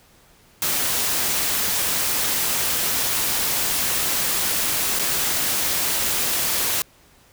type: noise with dropouts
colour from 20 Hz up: white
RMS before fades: -22 dBFS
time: 0.62-6.82 s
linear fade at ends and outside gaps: 1 ms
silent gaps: 4.99-4.994 s
effects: pink hiss -54 dBFS RMS until 7.32 s